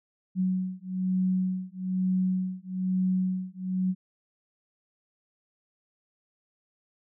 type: beating tone pair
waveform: sine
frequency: 185 / 186.1 Hz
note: F#3 / F#3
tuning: 0 / +10 cents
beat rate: 1.1 Hz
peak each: -28 dBFS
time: 0.35-3.95 s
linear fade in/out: 50 ms
effects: none